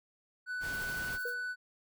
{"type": "tone", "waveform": "triangle", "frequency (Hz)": 1491, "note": "F#6", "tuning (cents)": 13, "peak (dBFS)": -33, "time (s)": [0.46, 1.56], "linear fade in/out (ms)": 50}
{"type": "noise", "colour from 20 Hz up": "pink", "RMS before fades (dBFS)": -44, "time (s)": [0.6, 1.19], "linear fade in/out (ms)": 50}
{"type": "noise with tremolo", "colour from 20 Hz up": "violet", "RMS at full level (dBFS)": -48, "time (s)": [0.73, 1.34], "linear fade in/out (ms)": 5, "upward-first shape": "triangle", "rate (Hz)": 13, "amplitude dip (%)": 70}
{"type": "tone with exponential decay", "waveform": "sine", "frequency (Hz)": 483.7, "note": "B4", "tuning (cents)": -36, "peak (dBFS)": -35, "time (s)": [1.25, 1.5], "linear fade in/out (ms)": 5, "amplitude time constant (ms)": 53}
{"effects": []}